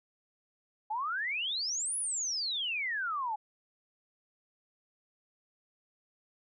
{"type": "exponential two-way sweep", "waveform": "sine", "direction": "up then down", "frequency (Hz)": [823, 10548, 823], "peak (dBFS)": -31, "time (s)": [0.9, 3.36], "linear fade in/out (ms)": 10, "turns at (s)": 1.97, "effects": []}